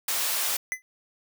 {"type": "high-pass noise", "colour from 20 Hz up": "white", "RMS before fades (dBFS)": -27, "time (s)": [0.08, 0.57], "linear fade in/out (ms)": 5, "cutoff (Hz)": 540, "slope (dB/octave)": 12}
{"type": "tone with exponential decay", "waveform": "square", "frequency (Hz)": 2023, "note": "B6", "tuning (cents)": 41, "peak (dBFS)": -23, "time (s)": [0.72, 0.82], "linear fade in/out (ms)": 0, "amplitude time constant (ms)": 20}
{"effects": []}